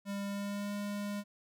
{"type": "tone with pitch glide", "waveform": "square", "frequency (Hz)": [200, 204.2], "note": ["G3", "G#3"], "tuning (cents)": [35, -29], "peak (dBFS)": -36, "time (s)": [0.05, 1.24], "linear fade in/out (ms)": 50, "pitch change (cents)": 36, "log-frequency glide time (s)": [0.25, 0.74], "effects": []}